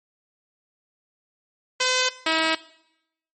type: tone pair in turn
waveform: 5% pulse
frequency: 510 / 321.3 Hz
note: C5 / E4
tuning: -44 / -44 cents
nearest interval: minor sixth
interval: 800 cents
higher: first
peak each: -8 dBFS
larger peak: neither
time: 1.8-2.09 / 2.26-2.55 s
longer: neither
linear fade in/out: 5 ms
effects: noise-tail reverb RT60 0.8 s tail -18 dB re dry + MP3 32 kbps